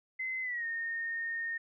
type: tone with pitch glide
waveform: sine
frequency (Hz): 2052 to 1838.7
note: C7 to A#6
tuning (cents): -34 to -24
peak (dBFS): -33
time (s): 0.19-1.58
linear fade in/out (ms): 10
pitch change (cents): -190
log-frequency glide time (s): 0.42-0.65
effects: none